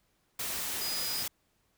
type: tone in noise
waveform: sine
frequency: 4949 Hz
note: D#8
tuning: 10 cents flat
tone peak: -35 dBFS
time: 0.81-1.23 s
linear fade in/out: 5 ms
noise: white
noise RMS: -35 dBFS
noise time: 0.39-1.28 s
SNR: -3 dB
effects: pink hiss -73 dBFS RMS until 1.77 s